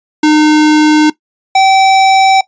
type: tone pair in turn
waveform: square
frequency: 305.1 / 770.4 Hz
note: D#4 / G5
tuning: -34 / -30 cents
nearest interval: octave + major third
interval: 1604 cents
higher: second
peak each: -5 dBFS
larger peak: neither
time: 0.23-1.1 / 1.55-2.41 s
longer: first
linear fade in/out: 5 ms
effects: noise-tail reverb RT60 0.1 s tail -18 dB re dry + resampled to 16000 Hz